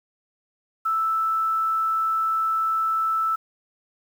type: tone with quantisation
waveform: sine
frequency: 1318.5 Hz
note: E6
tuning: in tune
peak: -20 dBFS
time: 0.85-3.36 s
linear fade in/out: 10 ms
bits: 8
effects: none